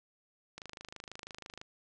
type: click train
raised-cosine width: 0.2 ms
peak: -27 dBFS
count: 28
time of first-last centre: 0.58-1.614 s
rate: 26.1 Hz
effects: resampled to 22050 Hz + 9-bit